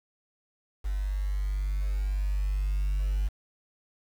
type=tone with level ramp; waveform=sine; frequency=49 Hz; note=G1; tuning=in tune; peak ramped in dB=-26 to -22 dBFS; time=0.84-3.29 s; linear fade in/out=20 ms; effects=tanh soft clip ceiling -22 dBFS + 8-bit